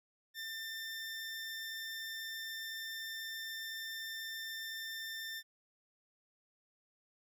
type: tone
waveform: 20% pulse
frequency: 1793 Hz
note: A6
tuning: 32 cents sharp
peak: -36 dBFS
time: 0.34-5.43 s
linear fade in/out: 50 ms
effects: none